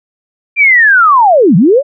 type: linear two-way sweep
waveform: sine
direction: down then up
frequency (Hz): 2403 to 148.1 to 599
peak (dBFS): -3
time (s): 0.56-1.83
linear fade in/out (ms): 50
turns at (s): 1.56
effects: none